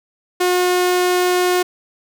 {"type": "tone", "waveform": "sawtooth", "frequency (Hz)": 360.6, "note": "F#4", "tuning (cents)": -45, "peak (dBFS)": -10, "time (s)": [0.4, 1.63], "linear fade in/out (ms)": 10, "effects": []}